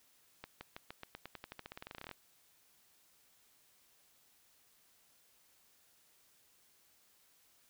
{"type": "accelerating click train", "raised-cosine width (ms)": 0.3, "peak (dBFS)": -29, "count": 24, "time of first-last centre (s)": [0.44, 2.113], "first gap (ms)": 170, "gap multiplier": 0.91, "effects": ["white hiss -69 dBFS RMS until 7.69 s"]}